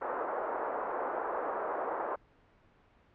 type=band-pass noise; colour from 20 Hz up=pink; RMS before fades=-35 dBFS; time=0.01-2.16 s; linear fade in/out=10 ms; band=430 to 1300 Hz; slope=24 dB/octave; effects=pink hiss -64 dBFS RMS until 3.14 s + low-pass 2000 Hz 12 dB/octave